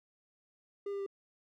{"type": "tone with pitch steps", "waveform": "triangle", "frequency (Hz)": [402.5, 398.6, 394.7], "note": ["G4", "G4", "G4"], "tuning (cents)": [46, 29, 12], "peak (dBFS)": -33, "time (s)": [0.86, 1.064], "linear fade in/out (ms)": 5, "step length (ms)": 68, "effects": []}